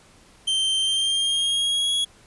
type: tone with pitch glide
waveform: 45% pulse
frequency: 3130 to 3335 Hz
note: G7 to G#7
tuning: -3 to +7 cents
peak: -20 dBFS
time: 0.47-2.05 s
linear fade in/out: 10 ms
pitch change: +110 cents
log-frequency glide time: 0.79-1.94 s
effects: pink hiss -53 dBFS RMS until 2.26 s + resampled to 24000 Hz